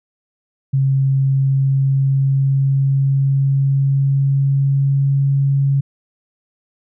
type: tone with pitch glide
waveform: sine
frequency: 135.4 to 138.32 Hz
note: C#3 to C#3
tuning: -40 to -3 cents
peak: -12 dBFS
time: 0.73-5.81 s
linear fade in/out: 10 ms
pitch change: +37 cents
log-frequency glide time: 1.16-5.21 s
effects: none